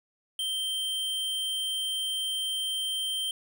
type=tone; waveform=square; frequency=3136 Hz; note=G7; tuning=in tune; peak=-29 dBFS; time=0.39-3.31 s; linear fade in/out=2 ms; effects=none